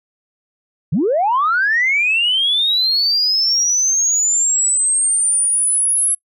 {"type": "linear sweep", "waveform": "sine", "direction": "up", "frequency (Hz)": [123.47, 10920], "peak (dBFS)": -12, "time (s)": [0.92, 6.15], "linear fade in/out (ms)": 10, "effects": ["noise-tail reverb RT60 0.1 s tail -25 dB re dry", "tanh soft clip ceiling -8 dBFS"]}